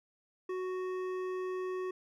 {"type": "tone with hard clipping", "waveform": "sine", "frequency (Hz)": 370, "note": "F#4", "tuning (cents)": 0, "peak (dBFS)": -36, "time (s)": [0.49, 1.91], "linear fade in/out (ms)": 5, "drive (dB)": 11, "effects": []}